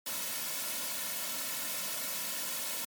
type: noise with comb filter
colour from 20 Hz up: white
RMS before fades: -36 dBFS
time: 0.06-2.85 s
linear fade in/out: 5 ms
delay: 2.5 ms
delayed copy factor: -0.7
effects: high-pass 200 Hz 12 dB/octave + MP3 96 kbps